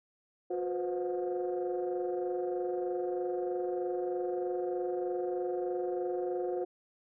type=tone cluster; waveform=sine; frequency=360.1 / 494.8 / 518 / 722 Hz; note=F#4 / B4 / C5 / F#5; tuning=-47 / +3 / -17 / -43 cents; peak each=-32 / -40 / -37 / -40 dBFS; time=0.5-6.65 s; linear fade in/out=10 ms; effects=tanh soft clip ceiling -24 dBFS

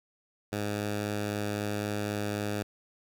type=tone; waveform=10% pulse; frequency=103.8 Hz; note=G#2; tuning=in tune; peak=-22 dBFS; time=0.52-2.63 s; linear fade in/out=10 ms; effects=none

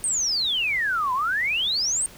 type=exponential two-way sweep; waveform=sine; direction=down then up; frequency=8870 to 981 to 8870 Hz; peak=-21 dBFS; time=0.04-2.06 s; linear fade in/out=0 ms; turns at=1.13 s; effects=pink hiss -46 dBFS RMS until 2.17 s

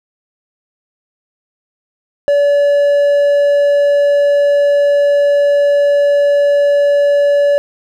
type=tone; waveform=triangle; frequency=573 Hz; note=D5; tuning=43 cents flat; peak=-6 dBFS; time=2.28-7.58 s; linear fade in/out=0 ms; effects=none

